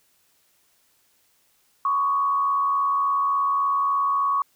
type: tone with frequency modulation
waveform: sine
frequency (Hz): 1117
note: C#6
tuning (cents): +13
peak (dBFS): -19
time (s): 1.85-4.42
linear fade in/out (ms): 2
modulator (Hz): 83.5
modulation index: 0.53
effects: white hiss -64 dBFS RMS until 4.55 s